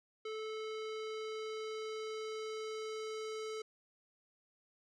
square tone with low-pass filter sweep, 436 Hz, A4, 16 cents flat, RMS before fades -42 dBFS, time 0.25-3.62 s, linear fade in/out 5 ms, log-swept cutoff 3900 to 6200 Hz, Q 1.3, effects none

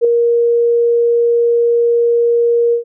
sine tone with ADSR envelope, 470.9 Hz, A#4, 18 cents sharp, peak -4 dBFS, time 0.01-2.84 s, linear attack 37 ms, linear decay 3 ms, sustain -5 dB, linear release 110 ms, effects none

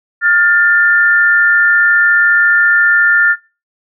sine tone pair together, 1415 / 1780.6 Hz, F6 / A6, +22 / +20 cents, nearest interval major third, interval 398 cents, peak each -10 dBFS, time 0.21-3.36 s, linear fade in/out 50 ms, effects noise-tail reverb RT60 0.3 s tail -22 dB re dry

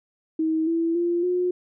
sine tone with pitch steps, 318.5 / 331.6 / 345.3 / 359.6 Hz, D#4 / E4 / F4 / F#4, +41 / +10 / -20 / -49 cents, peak -20 dBFS, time 0.39-1.51 s, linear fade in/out 5 ms, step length 280 ms, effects none

